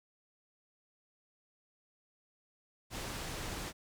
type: low-pass noise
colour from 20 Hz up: pink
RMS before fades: -41 dBFS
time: 2.9-3.73 s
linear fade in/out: 50 ms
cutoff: 10000 Hz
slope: 12 dB/octave
effects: none